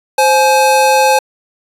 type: tone pair together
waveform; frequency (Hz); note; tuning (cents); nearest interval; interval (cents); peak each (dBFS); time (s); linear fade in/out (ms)
square; 524 / 846.6; C5 / G#5; +2 / +33; minor sixth; 831; -12 / -10; 0.18-1.19; 5
effects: resampled to 32000 Hz